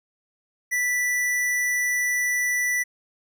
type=tone; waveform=square; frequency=1972 Hz; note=B6; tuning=3 cents flat; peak=-22 dBFS; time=0.71-2.84 s; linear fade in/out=20 ms; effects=none